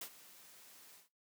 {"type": "noise with ADSR envelope", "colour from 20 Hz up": "white", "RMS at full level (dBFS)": -43, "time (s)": [0.01, 1.09], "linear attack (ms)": 4, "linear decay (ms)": 75, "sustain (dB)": -16, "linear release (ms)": 140, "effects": ["noise-tail reverb RT60 0.2 s tail -18 dB re dry", "high-pass 150 Hz 12 dB/octave"]}